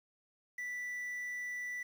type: tone with quantisation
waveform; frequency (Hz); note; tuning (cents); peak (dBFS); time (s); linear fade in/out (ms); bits
triangle; 1971; B6; -4; -36; 0.58-1.83; 5; 10
effects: none